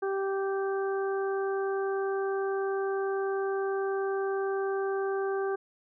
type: harmonic tone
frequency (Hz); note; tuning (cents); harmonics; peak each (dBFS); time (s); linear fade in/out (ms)
390.1; G4; -8; 1 / 2 / 3 / 4; -28 / -37 / -40 / -40; 0.02-5.56; 10
effects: none